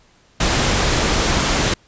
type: noise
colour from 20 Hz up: pink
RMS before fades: -17 dBFS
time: 0.4-1.74 s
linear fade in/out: 5 ms
effects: pink hiss -54 dBFS RMS until 1.87 s + resampled to 16000 Hz